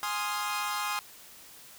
sawtooth chord, F minor seventh, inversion first, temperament equal, 830.6 / 1046.5 / 1244.5 / 1396.9 Hz, Ab5 / C6 / Eb6 / F6, 0 / 0 / 0 / 0 cents, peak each -32 / -31 / -31 / -36 dBFS, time 0.03-0.99 s, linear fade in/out 0 ms, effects white hiss -51 dBFS RMS until 1.78 s

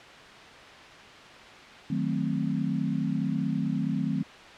sine chord, D# diminished seventh, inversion none, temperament equal, 155.56 / 185 / 220 / 261.6 Hz, D#3 / F#3 / A3 / C4, 0 / 0 / 0 / 0 cents, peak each -31 dBFS, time 1.9-4.23 s, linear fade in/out 5 ms, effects white hiss -46 dBFS RMS until 4.57 s + low-pass 3000 Hz 12 dB/octave

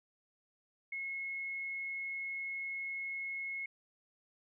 sine tone, 2174 Hz, C#7, 34 cents flat, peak -37 dBFS, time 0.92-3.66 s, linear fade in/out 5 ms, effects none

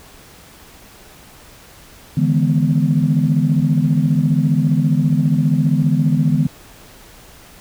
sine chord, E dominant seventh, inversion third, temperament equal with one note detuned, 146.83 / 161.7 / 207.7 / 246.9 Hz, D3 / E3 / G#3 / B3, 0 / -33 / 0 / 0 cents, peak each -16 / -16 / -21 / -19 dBFS, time 2.17-6.47 s, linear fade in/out 5 ms, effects tanh soft clip ceiling -3 dBFS + pink hiss -43 dBFS RMS until 7.6 s

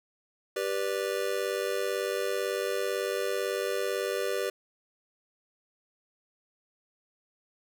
square chord, G major, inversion none, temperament just, 392 / 490 / 588 Hz, G4 / B4 / D5, 0 / -14 / +2 cents, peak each -33 / -33 / -35 dBFS, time 0.56-4.5 s, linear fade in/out 5 ms, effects none

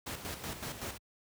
pink noise with tremolo, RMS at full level -39 dBFS, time 0.06-0.98 s, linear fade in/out 10 ms, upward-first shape square, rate 5.3 Hz, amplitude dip 55%, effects high-pass 60 Hz 12 dB/octave

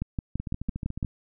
two click trains, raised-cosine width 5 ms, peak -16 / -20 dBFS, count 7 / 10, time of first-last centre 0.02-1.028 / 0.4-1.047 s, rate 5.95 / 13.9 Hz, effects none

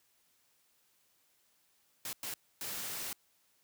white noise bursts at uneven times, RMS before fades -40 dBFS, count 3, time 2.05-2.13 / 2.23-2.34 / 2.61-3.13 s, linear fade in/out 2 ms, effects white hiss -72 dBFS RMS until 3.63 s + high-pass 60 Hz 12 dB/octave

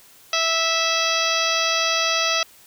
harmonic tone with a mistuned harmonic, 656 Hz, E5, 9 cents flat, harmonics 1 / 2 / 3 / 4 / 5 / 6 / 7 / 8 / 9, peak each -27 / -25 / -29 / -25 / -27 / -28 / -29 / -29 / -29 dBFS, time 0.33-2.43 s, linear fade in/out 2 ms, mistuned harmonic 7, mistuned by +41 cents, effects white hiss -50 dBFS RMS until 2.66 s

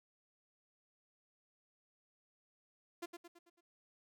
sawtooth tone with echo, 344.1 Hz, F4, 26 cents flat, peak -37 dBFS, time 3.02-3.06 s, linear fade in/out 10 ms, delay 110 ms, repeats 5, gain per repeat -6 dB, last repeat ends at 3.61 s, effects none

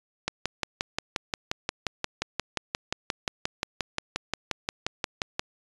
click train, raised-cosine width 0.2 ms, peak -9 dBFS, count 30, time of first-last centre 0.28-5.395 s, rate 5.67 Hz, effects resampled to 22050 Hz

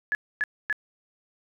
sine tone bursts, 1704 Hz, G#6, 44 cents sharp, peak -22 dBFS, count 3, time 0.12-0.727 s, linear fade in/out 0 ms, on 29 ms, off 260 ms, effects none

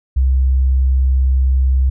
sine tone, 65.41 Hz, C2, in tune, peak -10 dBFS, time 0.16-1.9 s, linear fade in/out 10 ms, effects none

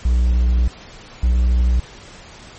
triangle tone pair in turn, 60.5 / 60.81 Hz, B1 / B1, -35 / -26 cents, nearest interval unison, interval 9 cents, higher second, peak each -10 dBFS, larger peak neither, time 0.05-0.68 / 1.23-1.8 s, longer first, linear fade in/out 5 ms, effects pink hiss -40 dBFS RMS until 2.58 s + MP3 32 kbps

